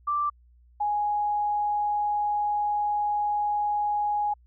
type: tone pair in turn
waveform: sine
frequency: 1174.7 / 830.6 Hz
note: D6 / G#5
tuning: 0 / 0 cents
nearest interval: tritone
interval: 600 cents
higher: first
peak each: -23 dBFS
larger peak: neither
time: 0.07-0.3 / 0.8-4.34 s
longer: second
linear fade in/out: 10 ms
effects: added 60 Hz sine -54 dBFS peak until 4.46 s